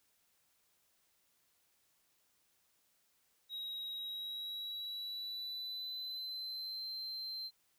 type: tone with pitch glide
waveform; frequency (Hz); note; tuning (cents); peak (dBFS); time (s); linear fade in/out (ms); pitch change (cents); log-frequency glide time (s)
triangle; 3820 to 4118; A#7 to C8; +42 to -28; -39; 3.49-7.51; 50; +130; 3.98-6.87
effects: white hiss -75 dBFS RMS until 7.78 s